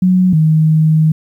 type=tone pair in turn; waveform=sine; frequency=183.8 / 156.99 Hz; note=F#3 / D#3; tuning=-11 / +16 cents; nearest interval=minor third; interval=273 cents; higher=first; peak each=-7 dBFS; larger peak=neither; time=0.02-0.33 / 0.33-1.12 s; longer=second; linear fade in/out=5 ms; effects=8-bit